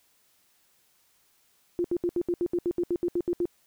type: tone bursts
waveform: sine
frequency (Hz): 349.2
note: F4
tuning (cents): 0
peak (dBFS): -23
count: 14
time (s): 1.79-3.455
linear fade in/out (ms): 0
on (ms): 53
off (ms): 71
effects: white hiss -66 dBFS RMS until 3.66 s